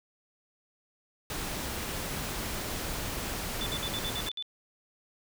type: noise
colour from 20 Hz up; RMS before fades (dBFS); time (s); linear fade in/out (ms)
pink; -35; 1.3-4.29; 2
type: tone bursts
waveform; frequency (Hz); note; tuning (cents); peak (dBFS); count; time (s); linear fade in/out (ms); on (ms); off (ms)
sine; 3500; A7; -10; -33; 8; 3.61-4.425; 0; 52; 57
effects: none